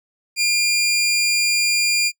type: tone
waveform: 20% pulse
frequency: 2400 Hz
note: D7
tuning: 37 cents sharp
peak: -11 dBFS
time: 0.36-2.12 s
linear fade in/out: 50 ms
effects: noise-tail reverb RT60 0.1 s tail -23 dB re dry